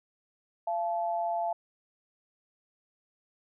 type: tone pair together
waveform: sine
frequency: 685 / 867.4 Hz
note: F5 / A5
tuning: -34 / -25 cents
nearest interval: major third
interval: 409 cents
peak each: -29 / -33 dBFS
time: 0.67-1.53 s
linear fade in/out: 5 ms
effects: none